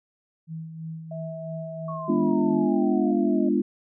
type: tone with tremolo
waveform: sine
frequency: 161.3 Hz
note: E3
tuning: 37 cents flat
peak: -31 dBFS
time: 0.47-2.7 s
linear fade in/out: 50 ms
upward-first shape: sine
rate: 3 Hz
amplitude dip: 50%
type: tone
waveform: sine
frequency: 649 Hz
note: E5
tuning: 27 cents flat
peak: -34 dBFS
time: 1.11-3.12 s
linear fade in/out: 5 ms
type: exponential sweep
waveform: sine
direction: down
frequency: 1114 to 612 Hz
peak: -33 dBFS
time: 1.88-3.49 s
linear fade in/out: 5 ms
type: chord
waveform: sine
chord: G# diminished seventh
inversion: none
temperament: equal with one note detuned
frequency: 207.7 / 246.9 / 293.7 / 345 Hz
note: G#3 / B3 / D4 / F4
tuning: 0 / 0 / 0 / -21 cents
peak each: -25 dBFS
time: 2.08-3.62 s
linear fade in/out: 10 ms
effects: none